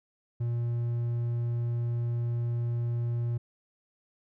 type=tone; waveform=triangle; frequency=118.6 Hz; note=A#2; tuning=30 cents sharp; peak=-25 dBFS; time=0.4-3.38 s; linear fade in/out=10 ms; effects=none